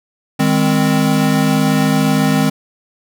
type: chord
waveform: square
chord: Ab major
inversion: second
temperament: equal with one note detuned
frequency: 155.56 / 203.7 / 261.6 Hz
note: Eb3 / Ab3 / C4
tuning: 0 / -33 / 0 cents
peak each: -17 / -17 / -16 dBFS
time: 0.39-2.5 s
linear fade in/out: 10 ms
effects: none